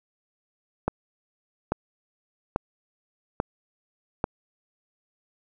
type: click train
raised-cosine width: 1 ms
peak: -9 dBFS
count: 5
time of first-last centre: 0.88-4.241 s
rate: 1.19 Hz
effects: none